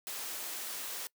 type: high-pass noise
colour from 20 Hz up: white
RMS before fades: -40 dBFS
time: 0.07-1.07 s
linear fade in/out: 0 ms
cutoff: 310 Hz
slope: 12 dB/octave
effects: noise-tail reverb RT60 0.1 s tail -23 dB re dry